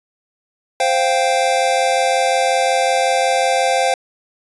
square chord, C suspended fourth, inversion none, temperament equal, 523.3 / 698.5 / 784 Hz, C5 / F5 / G5, 0 / 0 / 0 cents, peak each -19 dBFS, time 0.8-3.94 s, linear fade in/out 2 ms, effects resampled to 24000 Hz

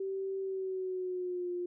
sine tone with pitch glide, 386.3 to 354.2 Hz, G4 to F4, -25 to +24 cents, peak -33 dBFS, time 0-1.66 s, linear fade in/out 5 ms, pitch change -151 cents, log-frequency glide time 0.4-1.51 s, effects none

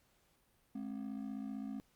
triangle ring-modulated tone, 238.7 Hz, A#3, 41 cents sharp, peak -35 dBFS, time 0.75-1.8 s, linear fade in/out 0 ms, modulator 27.8 Hz, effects pink hiss -73 dBFS RMS until 1.95 s + Opus 48 kbps

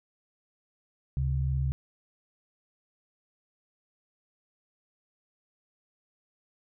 sine tone pair together, 70.69 / 133.9 Hz, C#2 / C3, +34 / +40 cents, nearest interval major seventh, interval 1106 cents, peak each -28 dBFS, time 1.17-1.72 s, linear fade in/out 0 ms, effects none

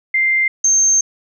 sine tone pair in turn, 2093 / 6350 Hz, C7 / G8, 0 / +21 cents, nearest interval octave + perfect fifth, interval 1921 cents, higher second, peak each -12 / -10 dBFS, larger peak second, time 0.14-0.48 / 0.64-1.01 s, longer second, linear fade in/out 5 ms, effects none

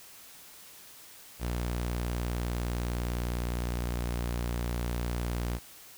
sawtooth tone with pitch glide, 60 to 59.59 Hz, B1 to A#1, -49 to +39 cents, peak -26 dBFS, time 1.39-5.6 s, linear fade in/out 50 ms, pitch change -12 cents, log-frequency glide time 1.6-3.96 s, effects white hiss -51 dBFS RMS until 5.97 s

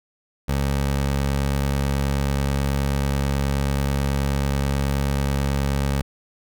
20% pulse tone, 69.3 Hz, C#2, in tune, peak -15 dBFS, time 0.48-6.02 s, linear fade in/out 10 ms, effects none

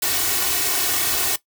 white noise with comb filter, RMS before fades -21 dBFS, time 0.02-1.36 s, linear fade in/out 5 ms, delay 2.7 ms, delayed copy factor +0.95, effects noise-tail reverb RT60 0.1 s tail -17 dB re dry + high-pass 60 Hz 12 dB/octave

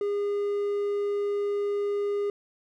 triangle tone, 407.5 Hz, G#4, 33 cents flat, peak -23 dBFS, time 0.01-2.3 s, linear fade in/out 2 ms, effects none

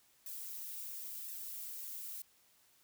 violet noise with flanger, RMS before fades -45 dBFS, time 0.26-2.22 s, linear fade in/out 2 ms, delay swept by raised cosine 1.1 to 6.6 ms, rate 0.96 Hz, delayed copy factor +0.95, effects white hiss -69 dBFS RMS until 2.83 s

